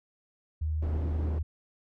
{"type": "tone", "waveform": "sine", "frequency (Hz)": 77.78, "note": "D#2", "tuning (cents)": 0, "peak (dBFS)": -27, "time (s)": [0.61, 1.43], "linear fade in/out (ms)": 10}
{"type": "low-pass noise", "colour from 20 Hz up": "white", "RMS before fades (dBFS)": -39, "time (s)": [0.82, 1.39], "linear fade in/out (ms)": 5, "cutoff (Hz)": 330, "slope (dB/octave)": 12}
{"effects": []}